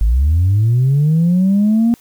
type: linear sweep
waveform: sine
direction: up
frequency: 49 to 237.6 Hz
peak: -8 dBFS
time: 0.01-1.94 s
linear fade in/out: 0 ms
effects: tanh soft clip ceiling -7 dBFS + white hiss -49 dBFS RMS until 2 s